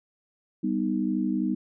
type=chord; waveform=sine; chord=G augmented; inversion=none; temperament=equal with one note detuned; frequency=196 / 247.8 / 311.1 Hz; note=G3 / B3 / D#4; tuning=0 / +6 / 0 cents; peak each=-28 dBFS; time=0.63-1.55 s; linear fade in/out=10 ms; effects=none